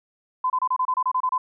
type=tone bursts; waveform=sine; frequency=1018 Hz; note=C6; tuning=48 cents flat; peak=-19 dBFS; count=11; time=0.44-1.38 s; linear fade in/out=5 ms; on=60 ms; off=28 ms; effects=none